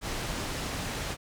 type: low-pass noise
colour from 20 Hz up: pink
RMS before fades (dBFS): -34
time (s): 0.01-1.17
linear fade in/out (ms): 50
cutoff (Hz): 8300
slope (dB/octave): 12
effects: none